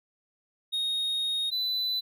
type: tone pair in turn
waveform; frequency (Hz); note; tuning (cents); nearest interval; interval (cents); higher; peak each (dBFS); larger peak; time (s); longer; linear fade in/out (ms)
triangle; 3729 / 3997; A#7 / B7; 0 / +20; minor second; 120; second; -25; neither; 0.72-1.51 / 1.51-2.01; first; 20
effects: none